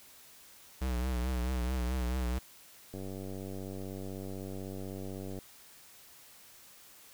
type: tone with vibrato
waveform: square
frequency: 62.4 Hz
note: B1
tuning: 19 cents sharp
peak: -31 dBFS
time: 0.81-2.39 s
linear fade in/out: 10 ms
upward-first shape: triangle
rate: 4.6 Hz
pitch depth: 90 cents each way
type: click train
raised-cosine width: 2 ms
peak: -29 dBFS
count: 236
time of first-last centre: 2.94-5.388 s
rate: 96 Hz
effects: white hiss -56 dBFS RMS until 7.13 s